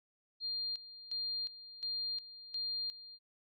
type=tone with tremolo; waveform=sine; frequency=4200 Hz; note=C8; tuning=6 cents sharp; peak=-35 dBFS; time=0.4-3.19 s; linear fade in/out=50 ms; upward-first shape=square; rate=1.4 Hz; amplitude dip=80%; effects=none